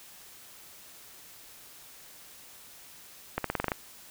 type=accelerating click train; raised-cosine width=0.5 ms; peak=-13 dBFS; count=8; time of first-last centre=3.38-3.718 s; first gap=63 ms; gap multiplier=0.91; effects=white hiss -51 dBFS RMS until 4.1 s